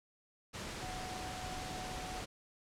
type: tone in noise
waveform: sine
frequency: 740 Hz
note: F#5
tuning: in tune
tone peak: -45 dBFS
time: 0.81-2.22 s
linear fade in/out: 20 ms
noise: pink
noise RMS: -43 dBFS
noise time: 0.53-2.26 s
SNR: -5 dB
effects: low-pass 8000 Hz 12 dB/octave